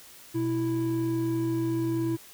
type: tone pair together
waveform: triangle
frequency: 123.46 / 329.6 Hz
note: B2 / E4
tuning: 0 / 0 cents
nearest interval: octave + perfect fourth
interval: 1700 cents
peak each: -29 / -24 dBFS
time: 0.34-2.17 s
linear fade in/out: 20 ms
effects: white hiss -50 dBFS RMS until 2.33 s